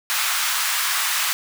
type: high-pass noise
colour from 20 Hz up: pink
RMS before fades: -22 dBFS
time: 0.1-1.33 s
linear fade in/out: 0 ms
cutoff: 1100 Hz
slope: 24 dB/octave
effects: none